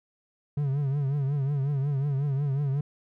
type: tone with vibrato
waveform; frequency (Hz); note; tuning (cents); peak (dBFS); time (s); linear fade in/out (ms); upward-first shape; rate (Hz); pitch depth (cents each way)
triangle; 140; C#3; +18; -22; 0.57-2.81; 5; triangle; 5.5; 110
effects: none